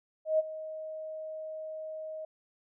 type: tone with ADSR envelope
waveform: sine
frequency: 628 Hz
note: D#5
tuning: 16 cents sharp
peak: -21 dBFS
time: 0.25-2.25 s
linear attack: 140 ms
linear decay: 26 ms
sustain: -16 dB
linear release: 4 ms
effects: none